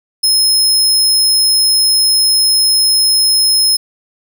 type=tone; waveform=sawtooth; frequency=5160 Hz; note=E8; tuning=38 cents flat; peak=-6 dBFS; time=0.23-3.77 s; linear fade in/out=10 ms; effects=none